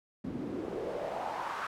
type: noise with band-pass filter sweep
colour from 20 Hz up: pink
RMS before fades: -37 dBFS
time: 0.24-1.67 s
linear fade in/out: 5 ms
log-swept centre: 220 to 1300 Hz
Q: 3.3
effects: none